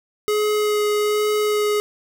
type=tone with vibrato; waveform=square; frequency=420.5 Hz; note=G#4; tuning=22 cents sharp; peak=-18 dBFS; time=0.28-1.8 s; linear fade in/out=0 ms; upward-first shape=sine; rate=1.2 Hz; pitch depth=9 cents each way; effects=none